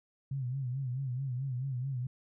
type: tone with vibrato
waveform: sine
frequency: 130.1 Hz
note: C3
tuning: 9 cents flat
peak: -32 dBFS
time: 0.31-2.07 s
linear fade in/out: 5 ms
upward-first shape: sine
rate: 4.6 Hz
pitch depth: 110 cents each way
effects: none